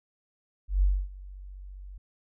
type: tone with ADSR envelope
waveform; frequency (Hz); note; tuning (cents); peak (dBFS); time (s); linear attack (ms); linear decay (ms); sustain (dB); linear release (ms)
sine; 47.45; F#1; +44; -18; 0.68-1.98; 140; 260; -22; 5
effects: none